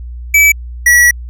square tone pair in turn, 2300 / 1934.1 Hz, D7 / B6, -37 / -37 cents, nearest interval minor third, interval 300 cents, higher first, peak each -5 dBFS, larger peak neither, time 0.34-0.52 / 0.86-1.11 s, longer second, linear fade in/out 5 ms, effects added 60 Hz sine -23 dBFS peak until 1.29 s

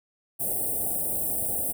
white band-stop noise, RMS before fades -28 dBFS, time 0.39-1.73 s, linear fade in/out 20 ms, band 790 to 8300 Hz, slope 96 dB/octave, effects none

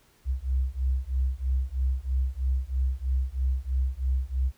sine beating tone pair, 63.5 / 66.6 Hz, B1 / C2, +49 / +31 cents, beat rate 3.1 Hz, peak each -27 dBFS, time 0.25-4.52 s, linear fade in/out 50 ms, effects pink hiss -62 dBFS RMS until 4.57 s

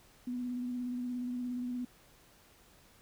sine tone with vibrato, 246.9 Hz, B3, in tune, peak -34 dBFS, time 0.27-1.85 s, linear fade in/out 5 ms, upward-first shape square, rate 17 Hz, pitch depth 18 cents each way, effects pink hiss -62 dBFS RMS until 3.01 s

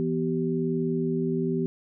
sine tone cluster, 165.4 / 246.3 / 386.4 Hz, E3 / B3 / G4, +6 / -5 / -25 cents, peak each -28 dBFS, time 0-1.66 s, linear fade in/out 0 ms, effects none

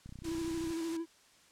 click train, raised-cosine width 5 ms, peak -35 dBFS, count 21, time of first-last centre 0.06-0.705 s, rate 31 Hz
triangle tone with vibrato, 329.6 Hz, E4, in tune, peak -32 dBFS, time 0.23-1.06 s, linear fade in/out 50 ms, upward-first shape square, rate 13 Hz, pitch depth 27 cents each way
white noise, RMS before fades -46 dBFS, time 0.24-0.97 s, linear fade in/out 5 ms
effects white hiss -63 dBFS RMS until 1.51 s + low-pass 8000 Hz 12 dB/octave

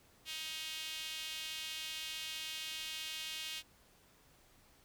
sawtooth tone with high-pass filter, 315.4 Hz, D#4, 24 cents sharp, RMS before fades -43 dBFS, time 0.25-3.63 s, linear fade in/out 50 ms, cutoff 3000 Hz, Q 2.5, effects pink hiss -66 dBFS RMS until 4.84 s

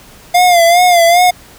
square tone with vibrato, 698.5 Hz, F5, in tune, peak -6 dBFS, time 0.34-1.31 s, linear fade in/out 10 ms, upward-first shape sine, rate 2.5 Hz, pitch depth 69 cents each way, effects pink hiss -39 dBFS RMS until 1.58 s

